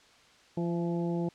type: harmonic tone with a mistuned harmonic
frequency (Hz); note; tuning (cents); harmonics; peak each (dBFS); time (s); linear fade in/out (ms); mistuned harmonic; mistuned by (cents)
171.4; F3; -32; 1 / 2 / 3 / 4 / 5; -30 / -33 / -40 / -43 / -44; 0.57-1.29; 5; 4; -26
effects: white hiss -59 dBFS RMS until 1.34 s + low-pass 5000 Hz 12 dB/octave